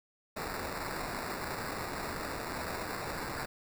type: noise with sample-and-hold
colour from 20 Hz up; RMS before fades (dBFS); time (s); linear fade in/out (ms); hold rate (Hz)
blue; -38; 0.36-3.46; 10; 3150
effects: none